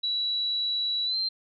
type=tone with pitch glide; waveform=sine; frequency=3923 to 4142 Hz; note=B7 to C8; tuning=-12 to -18 cents; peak=-25 dBFS; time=0.03-1.29 s; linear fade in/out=10 ms; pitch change=+94 cents; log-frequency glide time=1.05-1.17 s; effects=none